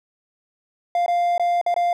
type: tone with dropouts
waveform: triangle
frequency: 698.5 Hz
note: F5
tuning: in tune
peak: -15 dBFS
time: 0.95-1.93 s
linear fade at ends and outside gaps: 2 ms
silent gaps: 1.062-1.08 / 1.38-1.396 / 1.614-1.663 / 1.742-1.763 s
effects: none